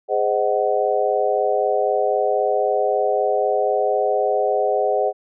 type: chord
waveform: sine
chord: Ab dominant seventh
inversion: none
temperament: just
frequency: 415.3 / 519.1 / 623 / 747.5 Hz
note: Ab4 / C5 / Eb5 / Gb5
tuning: 0 / -14 / +2 / +17 cents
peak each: -22 dBFS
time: 0.08-5.13 s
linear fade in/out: 50 ms
effects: none